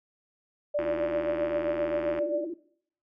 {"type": "tone with tremolo", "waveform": "sine", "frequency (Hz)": 587.3, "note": "D5", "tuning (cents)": 0, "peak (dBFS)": -23, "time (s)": [0.74, 2.45], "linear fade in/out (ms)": 10, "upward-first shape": "triangle", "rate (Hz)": 7.6, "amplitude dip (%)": 65}
{"type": "tone with vibrato", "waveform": "sine", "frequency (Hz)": 335.4, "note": "E4", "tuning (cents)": 30, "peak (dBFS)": -32, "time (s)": [0.79, 2.54], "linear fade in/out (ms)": 5, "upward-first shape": "square", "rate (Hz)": 17, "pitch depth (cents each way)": 85}
{"type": "click train", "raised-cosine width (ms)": 0.5, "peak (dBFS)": -22, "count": 114, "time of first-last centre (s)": [0.79, 2.189], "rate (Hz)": 80.8}
{"effects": ["noise-tail reverb RT60 0.6 s tail -18 dB re dry"]}